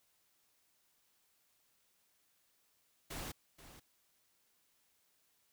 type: noise with echo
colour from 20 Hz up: pink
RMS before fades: -44 dBFS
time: 3.1-3.32 s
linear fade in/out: 10 ms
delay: 480 ms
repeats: 1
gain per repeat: -13 dB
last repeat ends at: 3.8 s
effects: white hiss -75 dBFS RMS until 5.52 s